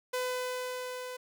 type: tone with level ramp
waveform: sawtooth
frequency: 503 Hz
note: B4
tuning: 32 cents sharp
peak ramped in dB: -26 to -35 dBFS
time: 0.13-1.17 s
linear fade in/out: 10 ms
effects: none